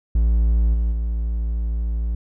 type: tone with level steps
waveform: triangle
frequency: 56.5 Hz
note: A1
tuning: 47 cents sharp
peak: -12 / -15 / -18 dBFS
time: 0.15-2.15 s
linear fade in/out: 5 ms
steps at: 0.73 / 0.91 s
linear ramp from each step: 20 ms
effects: none